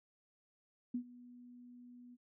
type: tone with ADSR envelope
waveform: sine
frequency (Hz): 244.8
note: B3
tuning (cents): -15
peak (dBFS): -33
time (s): 0.94-2.17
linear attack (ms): 7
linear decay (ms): 83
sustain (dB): -20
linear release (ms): 35
effects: none